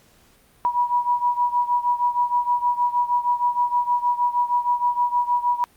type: beating tone pair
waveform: sine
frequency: 969 / 975.4 Hz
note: B5 / B5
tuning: -33 / -22 cents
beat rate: 6.4 Hz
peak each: -20 / -23 dBFS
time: 0.65-5.64 s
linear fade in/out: 0 ms
effects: pink hiss -56 dBFS RMS until 5.76 s + Opus 48 kbps